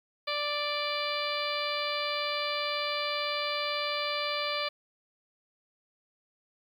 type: harmonic tone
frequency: 587.3 Hz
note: D5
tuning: in tune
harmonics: 1 / 2 / 3 / 4 / 5 / 6 / 7 / 8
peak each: -35 / -35 / -41 / -36 / -40 / -38 / -39 / -40 dBFS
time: 0.27-4.69 s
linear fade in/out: 10 ms
effects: 10-bit